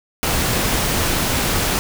pink noise, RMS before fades -19 dBFS, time 0.23-1.79 s, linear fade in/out 0 ms, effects none

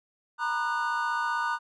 triangle chord, B major seventh, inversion third, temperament equal with one note detuned, 932.3 / 987.8 / 1213.3 / 1480 Hz, A#5 / B5 / D#6 / F#6, 0 / 0 / -44 / 0 cents, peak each -29 / -34 / -30 / -29 dBFS, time 0.38-1.59 s, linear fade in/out 50 ms, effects resampled to 24000 Hz

